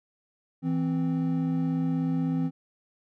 triangle tone pair together, 164.17 / 260.6 Hz, E3 / C4, -7 / -7 cents, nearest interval minor sixth, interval 800 cents, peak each -25 dBFS, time 0.62-2.51 s, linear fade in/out 50 ms, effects none

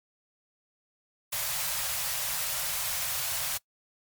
white band-stop noise, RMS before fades -31 dBFS, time 1.32-3.58 s, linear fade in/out 10 ms, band 170 to 520 Hz, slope 96 dB/octave, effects noise-tail reverb RT60 0.1 s tail -22 dB re dry + MP3 96 kbps

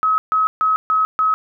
sine tone bursts, 1279 Hz, D#6, 47 cents sharp, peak -13 dBFS, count 5, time 0.03-1.34 s, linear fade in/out 0 ms, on 150 ms, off 140 ms, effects none

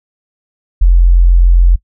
sine tone, 43.65 Hz, F1, in tune, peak -3 dBFS, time 0.81-1.76 s, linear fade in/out 10 ms, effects noise-tail reverb RT60 0.1 s tail -21 dB re dry

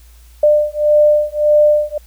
sine beating tone pair, 597 / 598.7 Hz, D5 / D5, +28 / +33 cents, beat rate 1.7 Hz, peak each -12 dBFS, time 0.43-1.98 s, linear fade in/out 5 ms, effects added 58 Hz sine -40 dBFS peak until 2.06 s + white hiss -51 dBFS RMS until 2.06 s

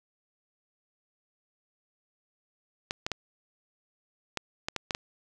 clicks, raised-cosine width 0.2 ms, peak -13 dBFS, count 8, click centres 2.909 / 3.065 / 3.117 / 4.373 / 4.685 / 4.763 / 4.908 / 4.949 s, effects none

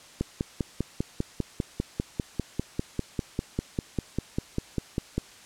click train, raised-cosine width 3 ms, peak -13 dBFS, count 26, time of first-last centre 0.21-5.18 s, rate 5.03 Hz, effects white hiss -50 dBFS RMS until 5.45 s + low-pass 8000 Hz 12 dB/octave

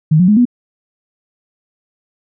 sine tone with pitch steps, 155.56 / 180.77 / 210.1 / 244.1 Hz, D#3 / F#3 / G#3 / B3, 0 / -40 / +20 / -20 cents, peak -6 dBFS, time 0.11-0.454 s, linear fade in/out 10 ms, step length 86 ms, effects none

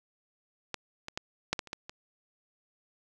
clicks, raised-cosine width 0.2 ms, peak -16 / -21 / -16 / -10 / -15 / -30 / -18 / -24 dBFS, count 8, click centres 0.743 / 1.084 / 1.175 / 1.53 / 1.592 / 1.673 / 1.731 / 1.895 s, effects none

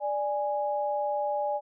sine tone pair together, 589 / 828.4 Hz, D5 / G#5, +5 / -5 cents, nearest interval tritone, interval 590 cents, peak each -29 / -29 dBFS, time 0-1.61 s, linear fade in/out 50 ms, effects none

